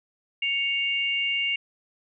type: tone pair together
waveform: sine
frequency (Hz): 2220 / 2797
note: C#7 / F7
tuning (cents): +2 / +2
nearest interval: major third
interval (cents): 400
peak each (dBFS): -27 / -25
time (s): 0.42-1.56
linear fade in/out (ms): 5
effects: none